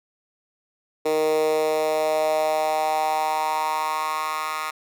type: tone with high-pass filter sweep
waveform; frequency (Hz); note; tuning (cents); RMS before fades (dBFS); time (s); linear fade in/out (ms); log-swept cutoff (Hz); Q
10% pulse; 155.6; D#3; 0; -23; 1.05-4.71; 10; 420 to 1300; 4.3
effects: none